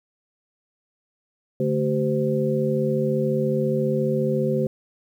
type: tone cluster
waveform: sine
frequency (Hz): 144.9 / 219.4 / 383.4 / 514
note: D3 / A3 / G4 / C5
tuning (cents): -23 / -5 / -38 / -31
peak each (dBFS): -25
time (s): 1.6-4.67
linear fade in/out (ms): 2
effects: 9-bit